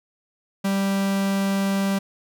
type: tone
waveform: 45% pulse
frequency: 196 Hz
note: G3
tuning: in tune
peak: -20 dBFS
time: 0.64-1.99 s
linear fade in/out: 10 ms
effects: none